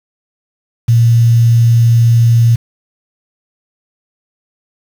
sine tone with quantisation, 116.54 Hz, A#2, in tune, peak -5 dBFS, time 0.88-2.56 s, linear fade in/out 10 ms, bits 5, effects none

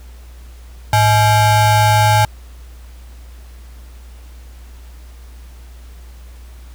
square ring-modulated tone, 370.2 Hz, F#4, 1 cent sharp, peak -7 dBFS, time 0.93-2.25 s, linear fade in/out 2 ms, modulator 478 Hz, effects added 60 Hz sine -34 dBFS peak until 6.74 s + pink hiss -48 dBFS RMS until 6.74 s

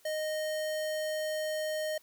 square tone, 619 Hz, D#5, 9 cents flat, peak -32 dBFS, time 0.05-1.98 s, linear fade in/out 5 ms, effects white hiss -63 dBFS RMS until 2.02 s

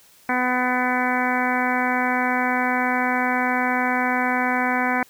harmonic tone, 250.8 Hz, B3, 27 cents sharp, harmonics 1 / 2 / 3 / 4 / 5 / 6 / 7 / 8 / 9, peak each -25 / -31 / -25 / -27 / -33 / -27 / -29 / -29 / -30 dBFS, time 0.29-5.03 s, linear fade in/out 2 ms, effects white hiss -53 dBFS RMS until 5.09 s

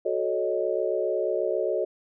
sine chord, D# half-diminished seventh, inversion first, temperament equal with one note detuned, 370 / 436.5 / 554.4 / 622.3 Hz, F#4 / A4 / C#5 / D#5, 0 / -14 / 0 / 0 cents, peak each -29 dBFS, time 0.05-1.85 s, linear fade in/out 10 ms, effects none

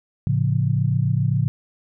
sine chord, A augmented, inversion none, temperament just, 110 / 137.5 / 171.88 Hz, A2 / C#3 / E#3, 0 / -14 / -27 cents, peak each -21 / -20 / -25 dBFS, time 0.27-1.48 s, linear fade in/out 0 ms, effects none

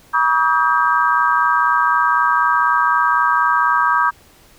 sine tone cluster, 962 / 1140 / 1264 / 1589 Hz, B5 / C#6 / D#6 / G6, -46 / +48 / +27 / +23 cents, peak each -18 dBFS, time 0.13-4.11 s, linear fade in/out 20 ms, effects pink hiss -49 dBFS RMS until 4.58 s

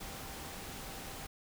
sine tone in noise, 784 Hz, G5, in tune, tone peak -55 dBFS, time 0-1.27 s, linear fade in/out 10 ms, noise pink, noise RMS -45 dBFS, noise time 0-1.27 s, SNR -13 dB, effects none

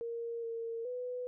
sine tone with pitch steps, 465.7 / 458.9 / 496.7 Hz, A#4 / A#4 / B4, -2 / -27 / +10 cents, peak -36 dBFS, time 0.01-1.27 s, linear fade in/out 0 ms, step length 420 ms, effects none

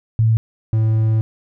sine / triangle tone pair in turn, 111.9 / 110.36 Hz, A2 / A2, +30 / +6 cents, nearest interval unison, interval 24 cents, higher first, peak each -11 dBFS, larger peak neither, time 0.19-0.37 / 0.73-1.21 s, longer second, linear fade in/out 0 ms, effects none

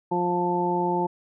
harmonic tone, 176.4 Hz, F3, 18 cents sharp, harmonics 1 / 2 / 3 / 4 / 5, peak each -29 / -26 / -34 / -33 / -25 dBFS, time 0.11-1.07 s, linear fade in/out 10 ms, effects none

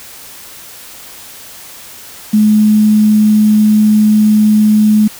sine tone with quantisation, 213 Hz, G#3, 44 cents sharp, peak -5 dBFS, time 2.33-5.08 s, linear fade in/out 10 ms, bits 5, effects white hiss -33 dBFS RMS until 5.19 s

